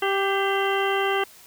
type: harmonic tone with a mistuned harmonic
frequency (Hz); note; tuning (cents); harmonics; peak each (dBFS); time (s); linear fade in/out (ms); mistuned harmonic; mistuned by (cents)
392; G4; 0; 1 / 2 / 3 / 4 / 5 / 7 / 8; -24 / -27 / -29 / -30 / -31 / -32 / -33; 0.02-1.24; 5; 5; +54
effects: white hiss -49 dBFS RMS until 1.46 s